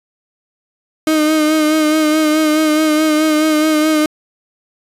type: tone with vibrato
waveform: 35% pulse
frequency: 309.1 Hz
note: D#4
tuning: 11 cents flat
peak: -9 dBFS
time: 1.07-4.06 s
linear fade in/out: 2 ms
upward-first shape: sine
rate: 4.7 Hz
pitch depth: 32 cents each way
effects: resampled to 32000 Hz